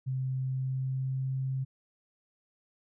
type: tone with pitch glide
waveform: sine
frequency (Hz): 130.8 to 132.47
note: C3 to C3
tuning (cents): 0 to +22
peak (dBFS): -29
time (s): 0.06-1.65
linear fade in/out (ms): 20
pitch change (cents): +22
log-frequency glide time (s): 0.38-1.38
effects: none